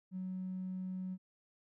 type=tone with tanh clipping; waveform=triangle; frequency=185.7 Hz; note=F#3; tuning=7 cents sharp; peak=-37 dBFS; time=0.11-1.18 s; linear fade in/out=50 ms; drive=1 dB; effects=none